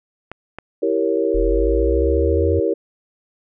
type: clicks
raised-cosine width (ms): 0.5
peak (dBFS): -16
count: 2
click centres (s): 0.316 / 0.586
type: chord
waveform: sine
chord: E diminished seventh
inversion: none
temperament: equal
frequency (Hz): 329.6 / 392 / 466.2 / 554.4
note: E4 / G4 / Bb4 / Db5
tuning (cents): 0 / 0 / 0 / 0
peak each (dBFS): -22 / -21 / -20 / -24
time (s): 0.82-2.74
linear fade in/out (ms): 10
type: linear sweep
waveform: sine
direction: up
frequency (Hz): 41.27 to 87.31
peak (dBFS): -18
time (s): 1.34-2.6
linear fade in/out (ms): 10
effects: none